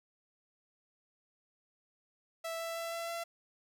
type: tone with pitch steps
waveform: sawtooth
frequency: 659.3 / 663.5 / 667.7 / 672 / 676.3 Hz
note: E5 / E5 / E5 / E5 / E5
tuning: 0 / +11 / +22 / +33 / +44 cents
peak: -33 dBFS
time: 2.44-3.24 s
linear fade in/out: 10 ms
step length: 160 ms
effects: none